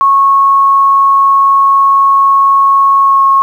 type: tone with pitch glide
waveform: sine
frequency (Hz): 1099 to 1090.8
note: C#6 to C#6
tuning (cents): -15 to -28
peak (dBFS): -4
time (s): 0.01-3.42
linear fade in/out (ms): 0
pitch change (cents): -13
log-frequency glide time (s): 3-3.24
effects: 7-bit